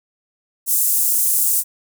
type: high-pass noise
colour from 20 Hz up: pink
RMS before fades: -17 dBFS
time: 0.66-1.64 s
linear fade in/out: 50 ms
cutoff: 8400 Hz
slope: 24 dB/octave
effects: none

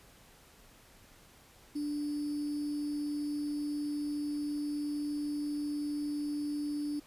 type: tone with sample-and-hold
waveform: sine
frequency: 293.7 Hz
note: D4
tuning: in tune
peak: -32 dBFS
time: 1.75-7 s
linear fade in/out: 10 ms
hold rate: 4900 Hz
effects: pink hiss -59 dBFS RMS until 7.06 s + resampled to 32000 Hz

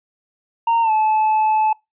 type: tone with pitch glide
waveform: triangle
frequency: 923 to 866.2 Hz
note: A#5 to A5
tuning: -17 to -27 cents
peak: -12 dBFS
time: 0.67-1.73 s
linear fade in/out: 5 ms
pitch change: -110 cents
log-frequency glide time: 0.82-0.91 s
effects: noise-tail reverb RT60 0.2 s tail -25 dB re dry + resampled to 8000 Hz

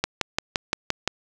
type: click train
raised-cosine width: 0.2 ms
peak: -4 dBFS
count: 7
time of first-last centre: 0.04-1.076 s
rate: 5.79 Hz
effects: none

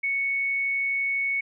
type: tone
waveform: sine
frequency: 2217 Hz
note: C#7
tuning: in tune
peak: -23 dBFS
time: 0.03-1.41 s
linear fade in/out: 10 ms
effects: none

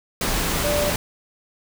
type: tone in noise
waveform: sine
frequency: 587.3 Hz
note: D5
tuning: in tune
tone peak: -21 dBFS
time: 0.64-0.9 s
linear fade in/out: 2 ms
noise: pink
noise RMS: -23 dBFS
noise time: 0.21-0.96 s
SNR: -1 dB
effects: none

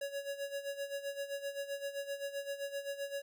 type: tone with tremolo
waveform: square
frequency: 560 Hz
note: C#5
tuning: 18 cents sharp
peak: -36 dBFS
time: 0.01-3.22 s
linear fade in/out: 5 ms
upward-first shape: sine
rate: 7.7 Hz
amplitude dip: 75%
effects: none

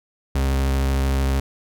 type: tone with vibrato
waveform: 40% pulse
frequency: 67.3 Hz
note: C2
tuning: 49 cents sharp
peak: -17 dBFS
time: 0.35-1.4 s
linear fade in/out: 5 ms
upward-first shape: sine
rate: 13 Hz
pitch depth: 18 cents each way
effects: none

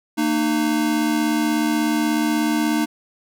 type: tone pair together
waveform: square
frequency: 228.5 / 305 Hz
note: A#3 / D#4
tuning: -34 / -34 cents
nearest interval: perfect fourth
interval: 500 cents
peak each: -23 / -20 dBFS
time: 0.17-2.86 s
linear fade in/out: 20 ms
effects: none

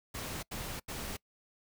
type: noise bursts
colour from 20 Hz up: pink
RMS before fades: -40 dBFS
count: 3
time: 0.14-1.17 s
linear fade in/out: 10 ms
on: 290 ms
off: 80 ms
effects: noise-tail reverb RT60 0.1 s tail -24 dB re dry

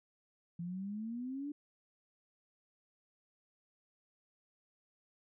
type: exponential sweep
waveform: sine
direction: up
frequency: 167.9 to 297 Hz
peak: -38 dBFS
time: 0.59-1.52 s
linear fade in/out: 5 ms
effects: none

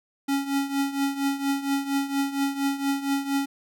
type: tone with tremolo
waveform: square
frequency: 277.2 Hz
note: C#4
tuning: in tune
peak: -21 dBFS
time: 0.28-3.46 s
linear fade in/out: 10 ms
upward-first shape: triangle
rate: 4.3 Hz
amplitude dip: 80%
effects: none

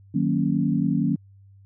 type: chord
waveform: sine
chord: D# minor seventh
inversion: none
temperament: equal with one note detuned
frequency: 155.56 / 186.28 / 233.1 / 277.2 Hz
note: D#3 / F#3 / A#3 / C#4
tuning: 0 / +12 / 0 / 0 cents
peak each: -25 dBFS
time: 0.14-1.16 s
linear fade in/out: 10 ms
effects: added 98 Hz sine -48 dBFS peak until 1.65 s

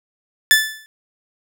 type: tone with exponential decay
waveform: sawtooth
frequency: 1749 Hz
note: A6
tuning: 11 cents flat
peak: -3 dBFS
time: 0.51-0.86 s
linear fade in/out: 0 ms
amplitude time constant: 76 ms
effects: none

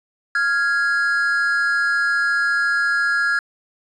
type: tone pair together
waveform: triangle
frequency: 1395.6 / 1661.2 Hz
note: F6 / G#6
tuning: -2 / 0 cents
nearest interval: minor third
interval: 302 cents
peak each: -18 / -17 dBFS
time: 0.35-3.39 s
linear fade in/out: 2 ms
effects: resampled to 24000 Hz

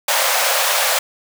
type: high-pass noise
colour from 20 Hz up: pink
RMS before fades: -17 dBFS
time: 0.08-0.99 s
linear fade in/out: 5 ms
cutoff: 510 Hz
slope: 96 dB/octave
effects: none

